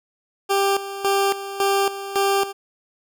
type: tone with tremolo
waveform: 20% pulse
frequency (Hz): 394.9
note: G4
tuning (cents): +13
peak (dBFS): -12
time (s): 0.49-2.53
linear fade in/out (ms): 20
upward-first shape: square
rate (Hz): 1.8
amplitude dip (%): 75
effects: none